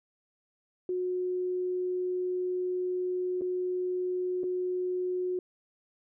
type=tone with dropouts; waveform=sine; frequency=364 Hz; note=F#4; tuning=28 cents flat; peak=-28 dBFS; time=0.89-5.39 s; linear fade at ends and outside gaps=2 ms; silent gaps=3.411-3.418 / 4.434-4.439 s; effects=none